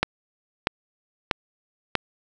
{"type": "click train", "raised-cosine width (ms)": 0.3, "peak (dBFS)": -3, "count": 4, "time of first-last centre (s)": [0.03, 1.953], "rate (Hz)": 1.56, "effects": []}